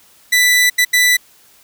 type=tone bursts at uneven times; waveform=sawtooth; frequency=1981 Hz; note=B6; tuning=5 cents sharp; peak=-6 dBFS; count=3; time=0.32-0.7 / 0.78-0.85 / 0.93-1.17 s; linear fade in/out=10 ms; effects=white hiss -49 dBFS RMS until 1.63 s